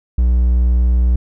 triangle tone, 60.8 Hz, B1, 26 cents flat, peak -8 dBFS, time 0.18-1.16 s, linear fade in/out 5 ms, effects none

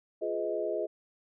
sine chord, F half-diminished seventh, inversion none, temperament just, 349.2 / 419.1 / 502.9 / 628.6 Hz, F4 / Ab4 / Cb5 / Eb5, 0 / +16 / +31 / +18 cents, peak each -36 / -34 / -38 / -33 dBFS, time 0.21-0.87 s, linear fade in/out 20 ms, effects none

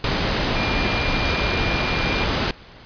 sine tone in noise, 2396 Hz, D7, 34 cents sharp, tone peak -27 dBFS, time 0.56-2.24 s, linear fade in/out 2 ms, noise pink, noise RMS -21 dBFS, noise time 0.04-2.51 s, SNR -9 dB, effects pink hiss -44 dBFS RMS until 2.85 s + resampled to 11025 Hz

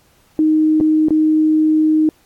sine tone with dropouts, 311.1 Hz, D#4, in tune, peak -10 dBFS, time 0.39-2.09 s, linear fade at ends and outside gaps 1 ms, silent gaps 0.802-0.809 / 1.085-1.106 s, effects pink hiss -55 dBFS RMS until 2.25 s + AAC 64 kbps

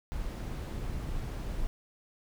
brown noise, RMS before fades -35 dBFS, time 0.12-1.67 s, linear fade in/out 0 ms, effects none

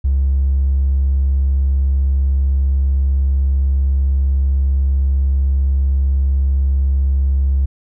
triangle tone with tanh clipping, 67.8 Hz, C#2, 38 cents flat, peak -11 dBFS, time 0.04-7.66 s, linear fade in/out 10 ms, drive 1 dB, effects none

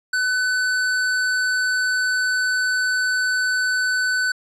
square tone, 1505 Hz, F#6, 29 cents sharp, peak -19 dBFS, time 0.13-4.32 s, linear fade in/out 5 ms, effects resampled to 22050 Hz + 10-bit

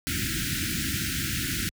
pink band-stop noise, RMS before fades -28 dBFS, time 0.07-1.69 s, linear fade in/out 0 ms, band 350 to 1400 Hz, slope 96 dB/octave, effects high-pass 60 Hz 12 dB/octave

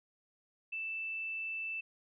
sine tone, 2648 Hz, E7, 7 cents sharp, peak -36 dBFS, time 0.72-1.81 s, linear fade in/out 10 ms, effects none

